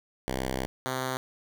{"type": "tone pair in turn", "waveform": "5% pulse", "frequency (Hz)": [64.9, 129.8], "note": ["C2", "C3"], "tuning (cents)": [-13, -13], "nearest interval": "octave", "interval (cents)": 1200, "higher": "second", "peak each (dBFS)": -18, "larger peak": "neither", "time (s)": [[0.28, 0.66], [0.86, 1.17]], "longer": "first", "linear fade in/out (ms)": 0, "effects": []}